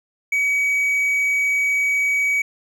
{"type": "tone", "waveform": "triangle", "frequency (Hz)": 2268, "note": "C#7", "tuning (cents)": 39, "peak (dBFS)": -15, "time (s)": [0.32, 2.42], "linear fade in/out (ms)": 5, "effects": []}